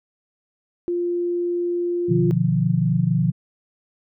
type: tone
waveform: sine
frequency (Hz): 349.2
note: F4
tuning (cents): 0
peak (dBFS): -20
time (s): 0.88-2.31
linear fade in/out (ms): 0
type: chord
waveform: sine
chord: B diminished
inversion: none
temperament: equal with one note detuned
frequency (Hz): 123.47 / 150.61 / 174.61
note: B2 / D3 / F3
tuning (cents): 0 / +44 / 0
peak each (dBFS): -22 / -21 / -20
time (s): 2.08-3.32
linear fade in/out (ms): 20
effects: none